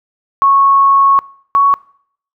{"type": "tone pair in turn", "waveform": "sine", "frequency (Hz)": [1102, 1116.1], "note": ["C#6", "C#6"], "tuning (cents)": [-11, 11], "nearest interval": "unison", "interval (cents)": 22, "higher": "second", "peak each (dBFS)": -6, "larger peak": "neither", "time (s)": [[0.42, 1.19], [1.55, 1.74]], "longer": "first", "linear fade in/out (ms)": 0, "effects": ["noise-tail reverb RT60 0.6 s tail -23 dB re dry"]}